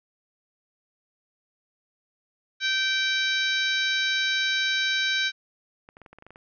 harmonic tone, 776 Hz, G5, 18 cents flat, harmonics 2 / 3 / 4 / 5 / 6 / 7 / 8, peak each -26 / -30 / -33 / -27 / -37 / -36 / -41 dBFS, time 2.6-5.32 s, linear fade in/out 50 ms
clicks, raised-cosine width 0.5 ms, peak -32 dBFS, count 10, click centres 5.889 / 5.969 / 6.017 / 6.062 / 6.13 / 6.186 / 6.224 / 6.266 / 6.306 / 6.359 s
effects none

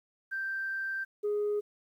sine tone pair in turn, 1568 / 415.3 Hz, G6 / G#4, 0 / 0 cents, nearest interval octave + major seventh, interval 2300 cents, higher first, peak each -31 / -26 dBFS, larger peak second, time 0.31-1.05 / 1.23-1.61 s, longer first, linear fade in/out 20 ms, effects tanh soft clip ceiling -25 dBFS + 11-bit

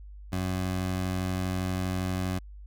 20% pulse tone, 92.5 Hz, F#2, in tune, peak -23 dBFS, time 0.32-2.39 s, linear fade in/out 10 ms, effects added 50 Hz sine -42 dBFS peak until 2.66 s

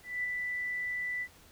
sine tone with ADSR envelope, 1981 Hz, B6, 5 cents sharp, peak -29 dBFS, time 0.03-1.28 s, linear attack 210 ms, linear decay 9 ms, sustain -3 dB, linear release 60 ms, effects pink hiss -58 dBFS RMS until 1.51 s

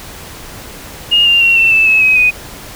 sine tone with pitch steps, 2846 / 2792 / 2740 / 2688 / 2637 / 2587 / 2538 / 2491 Hz, F7 / F7 / F7 / E7 / E7 / E7 / D#7 / D#7, +32 / -1 / -34 / +33 / 0 / -33 / +34 / +1 cents, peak -6 dBFS, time 1.11-2.31 s, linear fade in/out 20 ms, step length 150 ms, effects pink hiss -31 dBFS RMS until 2.75 s

